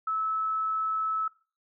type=tone; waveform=sine; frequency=1302 Hz; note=E6; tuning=22 cents flat; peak=-26 dBFS; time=0.07-1.28 s; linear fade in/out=5 ms; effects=noise-tail reverb RT60 0.4 s tail -21 dB re dry